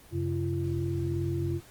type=tone cluster; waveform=sine; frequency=93.3 / 135.8 / 340.9 Hz; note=F#2 / C#3 / F4; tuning=+15 / -35 / -42 cents; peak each=-31 / -32 / -32 dBFS; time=0.11-1.61 s; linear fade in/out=50 ms; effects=pink hiss -54 dBFS RMS until 1.7 s + Opus 24 kbps

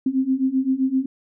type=beating tone pair; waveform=sine; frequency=259 / 266.7 Hz; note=C4 / C4; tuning=-17 / +33 cents; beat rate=7.7 Hz; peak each=-22 / -20 dBFS; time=0.06-1.06 s; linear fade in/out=5 ms; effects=none

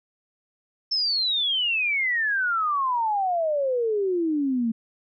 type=exponential sweep; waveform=sine; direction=down; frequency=5350 to 221.3 Hz; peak=-21 dBFS; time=0.91-4.72 s; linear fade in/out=10 ms; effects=none

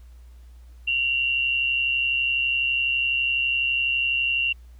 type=tone pair together; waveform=sine; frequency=2748 / 2880 Hz; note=F7 / F#7; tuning=-29 / -47 cents; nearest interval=minor second; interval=82 cents; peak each=-21 / -28 dBFS; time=0.87-4.53 s; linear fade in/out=10 ms; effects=added 60 Hz sine -43 dBFS peak until 4.79 s + pink hiss -63 dBFS RMS until 4.79 s

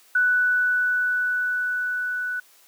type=tone with level ramp; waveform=sine; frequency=1485 Hz; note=F#6; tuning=6 cents sharp; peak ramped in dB=-16 to -25 dBFS; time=0.15-2.4 s; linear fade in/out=5 ms; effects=white hiss -55 dBFS RMS until 2.67 s + high-pass 400 Hz 12 dB/octave

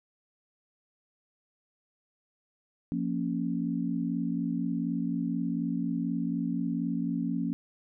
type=chord; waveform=sine; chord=Bb minor; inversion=second; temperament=equal; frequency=174.61 / 233.1 / 277.2 Hz; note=F3 / Bb3 / Db4; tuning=0 / 0 / 0 cents; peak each=-32 dBFS; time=2.92-7.53 s; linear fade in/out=0 ms; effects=none

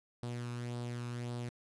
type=tone with flanger; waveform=sawtooth; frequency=120.8 Hz; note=B2; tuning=38 cents flat; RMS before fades=-40 dBFS; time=0.23-1.49 s; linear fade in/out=0 ms; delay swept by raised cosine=0.22 to 0.79 ms; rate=1.8 Hz; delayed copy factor=+0.5; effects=resampled to 24000 Hz

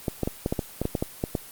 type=clicks; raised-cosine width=2 ms; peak=-11 dBFS; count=12; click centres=0.082 / 0.233 / 0.275 / 0.461 / 0.525 / 0.592 / 0.816 / 0.854 / 0.952 / 1.025 / 1.239 / 1.352 s; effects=white hiss -44 dBFS RMS until 1.51 s + Opus 24 kbps

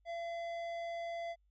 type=tone with tanh clipping; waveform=sine; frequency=679 Hz; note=F5; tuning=49 cents flat; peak=-40 dBFS; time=0.05-1.36 s; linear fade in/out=50 ms; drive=12 dB; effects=added 50 Hz sine -69 dBFS peak until 1.5 s

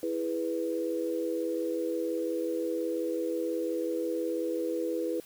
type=chord; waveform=sine; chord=E major; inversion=none; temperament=equal; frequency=329.6 / 415.3 / 493.9 Hz; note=E4 / G#4 / B4; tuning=0 / 0 / 0 cents; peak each=-32 / -36 / -32 dBFS; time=0.03-5.2 s; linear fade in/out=2 ms; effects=white hiss -54 dBFS RMS until 5.25 s

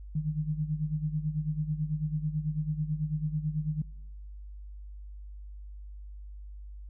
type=tone with tremolo; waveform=sine; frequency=152.9 Hz; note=D#3; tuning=30 cents flat; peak=-25 dBFS; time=0.15-3.82 s; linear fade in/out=5 ms; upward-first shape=sine; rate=9.1 Hz; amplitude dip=75%; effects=noise-tail reverb RT60 1.0 s tail -23 dB re dry + added 50 Hz sine -41 dBFS peak until 6.89 s

